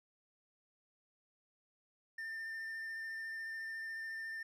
triangle tone with vibrato, 1798 Hz, A6, 37 cents sharp, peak -39 dBFS, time 2.18-4.43 s, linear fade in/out 5 ms, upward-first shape square, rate 14 Hz, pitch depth 9 cents each way, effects none

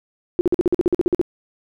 sine tone bursts, 352.8 Hz, F4, 18 cents sharp, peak -12 dBFS, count 13, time 0.39-1.214 s, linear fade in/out 0 ms, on 20 ms, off 47 ms, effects none

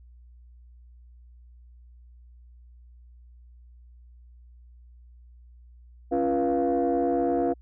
sine tone cluster, 275.1 / 343.9 / 484.7 / 695 Hz, C#4 / F4 / B4 / F5, -13 / -27 / -32 / -9 cents, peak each -26 dBFS, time 6.11-7.54 s, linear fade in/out 20 ms, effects tanh soft clip ceiling -16 dBFS + added 60 Hz sine -48 dBFS peak until 7.61 s

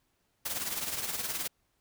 white noise with tremolo, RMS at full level -32 dBFS, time 0.45-1.48 s, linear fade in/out 10 ms, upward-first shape triangle, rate 19 Hz, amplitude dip 65%, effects pink hiss -75 dBFS RMS until 1.8 s

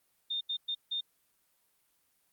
sine tone bursts at uneven times, 3636 Hz, A#7, 44 cents flat, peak -31 dBFS, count 4, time 0.3-0.41 / 0.49-0.57 / 0.68-0.75 / 0.91-1.01 s, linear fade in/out 10 ms, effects white hiss -73 dBFS RMS until 2.32 s + Opus 32 kbps

